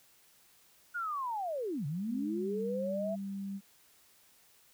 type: linear two-way sweep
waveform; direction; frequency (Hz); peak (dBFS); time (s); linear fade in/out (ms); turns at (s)
sine; down then up; 1464 to 134.3 to 673; -33; 0.94-3.16; 20; 1.86
type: tone with pitch glide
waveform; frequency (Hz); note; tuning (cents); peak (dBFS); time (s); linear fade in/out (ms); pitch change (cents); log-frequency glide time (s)
sine; 211 to 196.87; G#3 to G3; +28 to +8; -36; 2.07-3.61; 50; -120; 2.33-2.53
effects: white hiss -64 dBFS RMS until 4.73 s